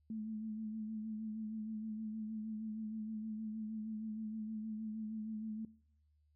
sine tone with vibrato, 217.6 Hz, A3, 19 cents flat, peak -39 dBFS, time 0.1-5.65 s, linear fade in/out 2 ms, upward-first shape sine, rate 6.4 Hz, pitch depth 33 cents each way, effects noise-tail reverb RT60 0.7 s tail -22 dB re dry + added 75 Hz sine -70 dBFS peak until 6.35 s

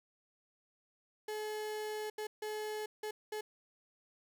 35% pulse tone bursts at uneven times, 427 Hz, G#4, 48 cents sharp, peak -36 dBFS, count 5, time 1.28-2.1 / 2.18-2.27 / 2.42-2.86 / 3.03-3.11 / 3.32-3.41 s, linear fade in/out 5 ms, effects none

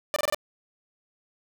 sawtooth tone bursts, 595 Hz, D5, 22 cents sharp, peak -19 dBFS, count 5, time 0.14-0.346 s, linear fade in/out 0 ms, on 22 ms, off 24 ms, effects none

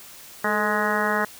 harmonic tone with a mistuned harmonic, 209.6 Hz, G#3, 16 cents sharp, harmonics 1 / 2 / 3 / 4 / 5 / 6 / 7 / 8 / 9, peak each -29 / -29 / -29 / -29 / -29 / -29 / -29 / -29 / -29 dBFS, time 0.44-1.25 s, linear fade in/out 5 ms, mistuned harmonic 2, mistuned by +61 cents, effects white hiss -44 dBFS RMS until 1.39 s

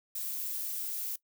violet noise, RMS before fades -36 dBFS, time 0.15-1.16 s, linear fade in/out 5 ms, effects noise-tail reverb RT60 0.1 s tail -20 dB re dry

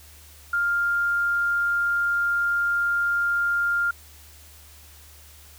sine tone, 1401 Hz, F6, 5 cents sharp, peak -20 dBFS, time 0.53-3.91 s, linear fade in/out 5 ms, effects added 74 Hz sine -49 dBFS peak until 5.58 s + white hiss -50 dBFS RMS until 5.58 s

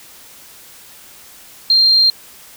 sine tone, 4186 Hz, C8, in tune, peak -8 dBFS, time 1.7-2.1 s, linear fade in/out 2 ms, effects white hiss -41 dBFS RMS until 2.56 s

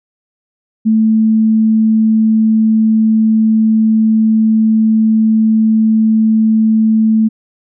sine tone, 220 Hz, A3, in tune, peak -7 dBFS, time 0.85-7.29 s, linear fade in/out 20 ms, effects none

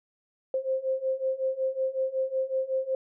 sine beating tone pair, 523.3 / 528.7 Hz, C5 / C5, 0 / +18 cents, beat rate 5.4 Hz, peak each -30 / -28 dBFS, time 0.54-2.95 s, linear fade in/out 2 ms, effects none

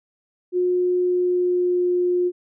sine tone with pitch glide, 360.2 to 356.9 Hz, F#4 to F4, -46 to +38 cents, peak -17 dBFS, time 0.52-2.32 s, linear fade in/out 50 ms, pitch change -16 cents, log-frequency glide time 0.97-1.88 s, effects none

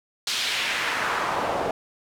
pink noise with band-pass filter sweep, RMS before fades -26 dBFS, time 0.27-1.71 s, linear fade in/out 2 ms, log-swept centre 4200 to 570 Hz, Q 1.4, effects none

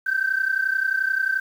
sine tone pair together, 1536.6 / 1568 Hz, G6 / G6, -35 / 0 cents, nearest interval unison, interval 35 cents, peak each -22 dBFS, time 0.06-1.4 s, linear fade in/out 10 ms, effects tanh soft clip ceiling -13 dBFS + 8-bit

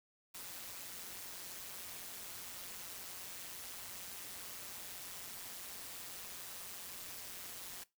white noise with amplitude modulation, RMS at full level -45 dBFS, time 0.34-7.84 s, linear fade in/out 10 ms, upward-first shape sine, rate 182 Hz, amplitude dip 65%, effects noise-tail reverb RT60 0.2 s tail -19 dB re dry

